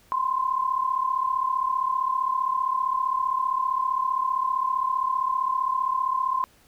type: tone pair together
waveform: sine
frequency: 1019 / 1054.3 Hz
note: C6 / C6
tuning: -46 / +13 cents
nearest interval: minor second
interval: 59 cents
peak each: -26 / -24 dBFS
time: 0.12-6.44 s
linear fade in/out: 0 ms
effects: pink hiss -58 dBFS RMS until 6.67 s